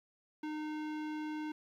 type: tone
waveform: square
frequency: 306 Hz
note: D#4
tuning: 29 cents flat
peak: -38 dBFS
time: 0.43-1.52 s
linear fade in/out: 5 ms
effects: low-pass 3000 Hz 12 dB/octave + 11-bit

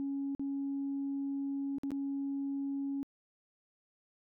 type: tone with dropouts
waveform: sine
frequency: 277.2 Hz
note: C#4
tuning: in tune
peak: -32 dBFS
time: 0-3.03 s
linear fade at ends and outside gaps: 0 ms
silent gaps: 0.35-0.395 / 1.784-1.834 / 1.906-1.917 s
effects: tanh soft clip ceiling -29 dBFS

